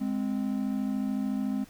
triangle tone pair together, 206.9 / 260.7 Hz, G#3 / C4, -6 / -6 cents, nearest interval major third, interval 400 cents, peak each -28 dBFS, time 0-1.65 s, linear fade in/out 20 ms, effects pink hiss -55 dBFS RMS until 1.69 s

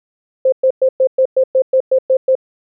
sine tone bursts, 523.3 Hz, C5, in tune, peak -8 dBFS, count 11, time 0.45-2.353 s, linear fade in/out 5 ms, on 73 ms, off 110 ms, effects none

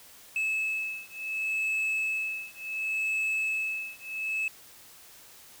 sine beating tone pair, 2600 / 2600.69 Hz, E7 / E7, -24 / -24 cents, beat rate 0.69 Hz, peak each -29 dBFS, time 0.36-4.48 s, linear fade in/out 2 ms, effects tanh soft clip ceiling -25 dBFS + white hiss -52 dBFS RMS until 5.6 s

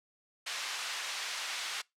white band-pass noise, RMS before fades -38 dBFS, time 0.46-1.82 s, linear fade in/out 10 ms, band 1000 to 4600 Hz, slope 12 dB/octave, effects noise-tail reverb RT60 0.2 s tail -24 dB re dry + low-pass 12000 Hz 12 dB/octave

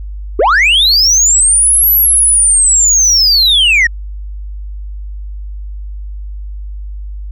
sine linear two-way sweep, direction up then down, 342 to 11960 to 1806 Hz, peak -3 dBFS, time 0.39-3.87 s, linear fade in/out 5 ms, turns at 1.92 s, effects tanh soft clip ceiling -5 dBFS + added 50 Hz sine -21 dBFS peak until 7.31 s

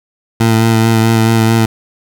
20% pulse tone with vibrato, 112.8 Hz, A2, 44 cents sharp, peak -3 dBFS, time 0.4-1.66 s, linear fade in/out 5 ms, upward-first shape sine, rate 4.6 Hz, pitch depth 22 cents each way, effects none

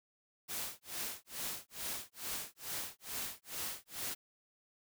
white noise with tremolo, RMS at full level -39 dBFS, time 0.48-4.15 s, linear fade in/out 20 ms, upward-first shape sine, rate 2.3 Hz, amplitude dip 100%, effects none

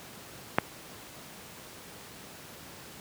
click, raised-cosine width 0.5 ms, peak -5 dBFS, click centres 0.585 s, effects pink hiss -47 dBFS RMS until 3 s + high-pass 100 Hz 12 dB/octave

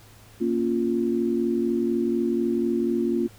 sine chord, Bb minor, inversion none, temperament equal, 233.1 / 277.2 / 349.2 Hz, Bb3 / Db4 / F4, 0 / 0 / 0 cents, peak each -25 / -28 / -24 dBFS, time 0.4-3.28 s, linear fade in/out 20 ms, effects added 106 Hz sine -51 dBFS peak until 3.38 s + pink hiss -52 dBFS RMS until 3.38 s

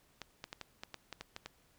clicks, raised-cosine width 0.2 ms, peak -25 dBFS, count 10, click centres 0.217 / 0.441 / 0.529 / 0.613 / 0.835 / 0.943 / 1.127 / 1.21 / 1.364 / 1.46 s, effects pink hiss -69 dBFS RMS until 1.78 s

